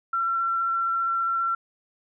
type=tone with vibrato; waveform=sine; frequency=1356 Hz; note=E6; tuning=49 cents sharp; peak=-22 dBFS; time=0.13-1.55 s; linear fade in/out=5 ms; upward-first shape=sine; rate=15 Hz; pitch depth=9 cents each way; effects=none